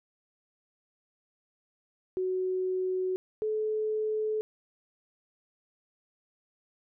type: tone pair in turn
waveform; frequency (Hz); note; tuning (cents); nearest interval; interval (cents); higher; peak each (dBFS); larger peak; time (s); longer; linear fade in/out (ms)
sine; 371.4 / 431.5; F#4 / A4; +7 / -34; minor third; 259; second; -27 / -27; neither; 2.17-3.16 / 3.42-4.41; neither; 0
effects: none